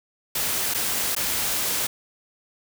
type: noise with dropouts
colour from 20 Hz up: white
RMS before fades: -25 dBFS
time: 0.35-1.87 s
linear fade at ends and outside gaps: 5 ms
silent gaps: 0.739-0.745 / 1.151-1.164 s
effects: none